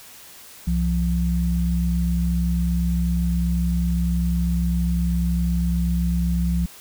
sine tone pair together, 64.8 / 172.68 Hz, C2 / F3, -16 / -19 cents, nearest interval octave + perfect fourth, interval 1697 cents, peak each -21 dBFS, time 0.67-6.66 s, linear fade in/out 5 ms, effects white hiss -44 dBFS RMS until 6.8 s

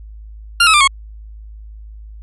20% pulse tone with pitch steps, 1397 / 1288.5 / 1188.4 / 1096.1 Hz, F6 / E6 / D6 / C#6, 0 / -40 / +20 / -20 cents, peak -3 dBFS, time 0.6-0.876 s, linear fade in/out 5 ms, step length 69 ms, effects added 53 Hz sine -32 dBFS peak until 2.22 s + resampled to 24000 Hz

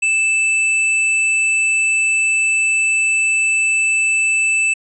square tone, 2637 Hz, E7, in tune, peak -14 dBFS, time 0.02-4.74 s, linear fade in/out 10 ms, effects resampled to 24000 Hz

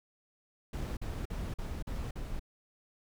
brown noise bursts, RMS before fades -37 dBFS, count 6, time 0.73-2.395 s, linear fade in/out 5 ms, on 240 ms, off 45 ms, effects none

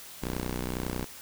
10% pulse ring-modulated tone, 62 Hz, B1, 7 cents sharp, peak -20 dBFS, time 0.22-1.05 s, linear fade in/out 10 ms, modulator 108 Hz, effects white hiss -46 dBFS RMS until 1.21 s

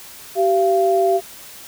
sine tone pair together, 385.6 / 685 Hz, G4 / F5, -28 / -34 cents, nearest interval minor seventh, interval 994 cents, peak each -16 dBFS, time 0.35-1.21 s, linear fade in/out 50 ms, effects white hiss -39 dBFS RMS until 1.67 s

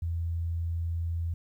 sine tone, 83.9 Hz, E2, 31 cents sharp, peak -28 dBFS, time 0.02-1.34 s, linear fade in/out 5 ms, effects 11-bit

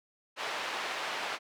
pink band-pass noise, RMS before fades -36 dBFS, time 0.36-1.39 s, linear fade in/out 50 ms, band 710 to 3500 Hz, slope 12 dB/octave, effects none

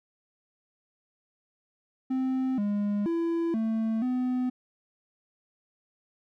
triangle tone with pitch steps, 260.6 / 205.1 / 334.9 / 222.7 / 252.2 Hz, C4 / G#3 / E4 / A3 / B3, -7 / -21 / +27 / +21 / +36 cents, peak -23 dBFS, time 2.1-4.5 s, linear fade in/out 10 ms, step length 480 ms, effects none

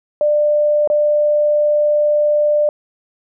sine tone with dropouts, 595 Hz, D5, 22 cents sharp, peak -11 dBFS, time 0.21-2.69 s, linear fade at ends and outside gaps 1 ms, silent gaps 0.875-0.9 s, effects none

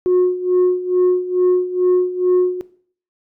sine tone with tremolo, 362.9 Hz, F#4, 34 cents flat, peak -8 dBFS, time 0.06-2.61 s, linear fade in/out 0 ms, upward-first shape sine, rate 2.3 Hz, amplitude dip 85%, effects noise-tail reverb RT60 0.5 s tail -17 dB re dry + tanh soft clip ceiling -9 dBFS

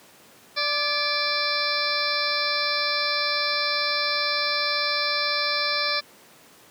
harmonic tone with a mistuned harmonic, 587.3 Hz, D5, in tune, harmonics 1 / 2 / 3 / 4 / 6 / 7 / 8 / 9, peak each -32 / -30 / -31 / -29 / -34 / -29 / -30 / -30 dBFS, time 0.56-6.01 s, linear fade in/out 20 ms, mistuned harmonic 3, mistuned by -36 cents, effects pink hiss -51 dBFS RMS until 6.7 s + high-pass 200 Hz 12 dB/octave

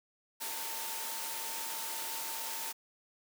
sine tone in noise, 904 Hz, A5, 47 cents sharp, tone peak -46 dBFS, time 0.4-2.73 s, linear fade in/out 20 ms, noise white, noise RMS -39 dBFS, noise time 0.4-2.73 s, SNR -10 dB, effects high-pass 300 Hz 12 dB/octave

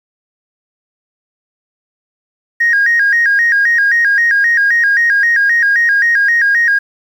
sine tone with vibrato, 1745 Hz, A6, 15 cents flat, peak -7 dBFS, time 2.6-6.79 s, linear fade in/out 10 ms, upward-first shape square, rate 3.8 Hz, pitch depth 120 cents each way, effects tanh soft clip ceiling -4 dBFS + 7-bit

